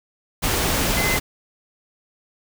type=tone in noise; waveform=sine; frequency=2053 Hz; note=C7; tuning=33 cents flat; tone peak=-23 dBFS; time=0.96-1.18 s; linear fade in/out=20 ms; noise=pink; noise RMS=-21 dBFS; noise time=0.42-1.2 s; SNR=-5 dB; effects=none